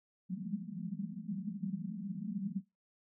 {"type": "band-pass noise", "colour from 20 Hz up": "white", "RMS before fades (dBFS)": -40, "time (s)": [0.29, 2.61], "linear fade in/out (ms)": 20, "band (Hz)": [170, 220], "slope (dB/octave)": 96, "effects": ["noise-tail reverb RT60 0.2 s tail -20 dB re dry"]}